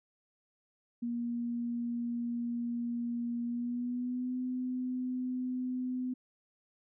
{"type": "tone with pitch glide", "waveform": "sine", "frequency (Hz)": [237.4, 253], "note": ["A#3", "B3"], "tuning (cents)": [32, 42], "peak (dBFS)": -32, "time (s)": [1.02, 6.14], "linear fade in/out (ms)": 10, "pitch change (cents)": 110, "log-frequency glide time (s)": [3.44, 4.37], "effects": []}